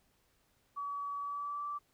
sine tone with pitch glide, 1139 to 1164.3 Hz, C#6 to D6, +47 to -15 cents, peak -36 dBFS, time 0.76-1.79 s, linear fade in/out 20 ms, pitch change +38 cents, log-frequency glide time 1.19-1.66 s, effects pink hiss -73 dBFS RMS until 1.93 s

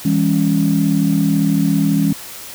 sine chord, C# minor, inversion first, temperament equal with one note detuned, 164.81 / 202.8 / 277.2 Hz, E3 / G#3 / C#4, 0 / -41 / 0 cents, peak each -16 dBFS, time 0.05-2.13 s, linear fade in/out 5 ms, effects tanh soft clip ceiling -4 dBFS + white hiss -33 dBFS RMS until 2.54 s

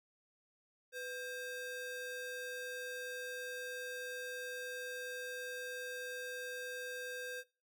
square ring-modulated tone, 1046.5 Hz, C6, in tune, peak -39 dBFS, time 0.92-7.44 s, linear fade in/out 50 ms, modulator 548 Hz, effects noise-tail reverb RT60 0.3 s tail -20 dB re dry

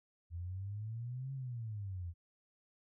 sine exponential two-way sweep, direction up then down, 83 to 136.9 to 83 Hz, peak -39 dBFS, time 0.3-2.14 s, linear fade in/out 50 ms, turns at 1.33 s, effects none

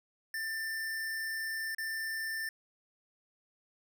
square tone with dropouts, 1785 Hz, A6, 24 cents sharp, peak -35 dBFS, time 0.34-2.49 s, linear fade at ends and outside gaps 2 ms, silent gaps 1.748-1.783 s, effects none

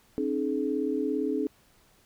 sine tone cluster, 268.4 / 305.9 / 425.6 Hz, C4 / D#4 / G#4, +44 / -29 / +42 cents, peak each -30 dBFS, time 0.18-1.47 s, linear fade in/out 0 ms, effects pink hiss -62 dBFS RMS until 2.05 s

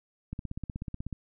click train, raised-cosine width 5 ms, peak -23 dBFS, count 14, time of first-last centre 0.33-1.128 s, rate 16.3 Hz, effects none

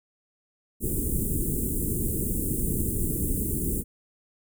pink band-stop noise, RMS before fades -27 dBFS, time 0.8-3.84 s, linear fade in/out 50 ms, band 420 to 8300 Hz, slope 48 dB/octave, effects none

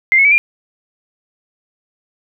sine tone with pitch steps, 2093 / 2189 / 2290 / 2396 Hz, C7 / C#7 / D7 / D7, 0 / -22 / -44 / +34 cents, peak -7 dBFS, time 0.12-0.38 s, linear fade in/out 0 ms, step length 65 ms, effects none

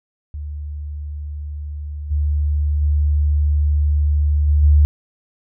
sine tone with level steps, 73.9 Hz, D2, 11 cents sharp, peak -25 / -15 / -13 / -11 / -8 dBFS, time 0.34-4.85 s, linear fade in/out 0 ms, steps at 2.1 / 2.81 / 4.47 / 4.62 s, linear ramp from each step 20 ms, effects none

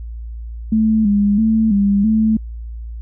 sine tone with pitch steps, 219.3 / 203.7 / 221.4 / 200.5 / 219.2 Hz, A3 / G#3 / A3 / G3 / A3, -6 / -33 / +11 / +39 / -6 cents, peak -11 dBFS, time 0.72-2.37 s, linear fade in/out 5 ms, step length 330 ms, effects added 57 Hz sine -26 dBFS peak until 3.01 s

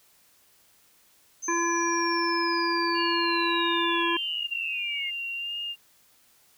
sine linear sweep, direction down, 6272 to 2098 Hz, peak -31 dBFS, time 1.42-5.11 s, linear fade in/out 20 ms
harmonic tone, 339.6 Hz, F4, 48 cents flat, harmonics 1 / 3 / 5 / 7, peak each -28 / -27 / -31 / -35 dBFS, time 1.48-4.17 s, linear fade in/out 5 ms
sine tone with vibrato, 2794 Hz, F7, in tune, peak -30 dBFS, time 2.94-5.76 s, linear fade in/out 50 ms, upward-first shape sine, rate 1.6 Hz, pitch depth 25 cents each way
effects white hiss -61 dBFS RMS until 6.57 s

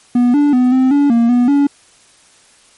triangle tone with pitch steps, 244 / 290.6 / 250.5 / 259.5 / 285.9 / 233.3 / 244.2 / 283.9 Hz, B3 / D4 / B3 / C4 / D4 / A#3 / B3 / C#4, -21 / -18 / +25 / -14 / -46 / +2 / -19 / +41 cents, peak -6 dBFS, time 0.15-1.67 s, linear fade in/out 5 ms, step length 190 ms, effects white hiss -48 dBFS RMS until 2.77 s + MP3 48 kbps

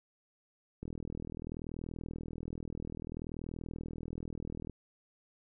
click train, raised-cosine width 3 ms, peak -28 dBFS, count 158, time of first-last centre 0.83-4.697 s, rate 40.6 Hz, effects none

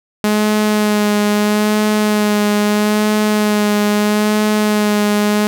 sawtooth tone with vibrato, 210.1 Hz, G#3, 20 cents sharp, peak -8 dBFS, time 0.24-5.47 s, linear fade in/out 0 ms, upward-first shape sine, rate 0.77 Hz, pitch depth 20 cents each way, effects none

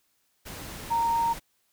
sine tone in noise, 926 Hz, A#5, 12 cents flat, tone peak -22 dBFS, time 0.9-1.34 s, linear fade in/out 20 ms, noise pink, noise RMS -40 dBFS, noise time 0.45-1.4 s, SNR +15 dB, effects white hiss -71 dBFS RMS until 1.72 s

